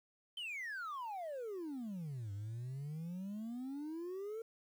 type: exponential two-way sweep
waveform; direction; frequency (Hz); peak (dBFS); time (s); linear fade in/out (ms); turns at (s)
sine; down then up; 3136 to 98 to 458.9; -38; 0.37-4.42; 5; 2.32
effects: tanh soft clip ceiling -40 dBFS + 11-bit